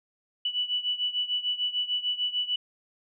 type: beating tone pair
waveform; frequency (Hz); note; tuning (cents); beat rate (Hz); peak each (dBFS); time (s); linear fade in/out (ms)
sine; 2960 / 2966.7; F#7 / F#7; 0 / +4; 6.7; -28 / -31; 0.45-2.56; 5
effects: none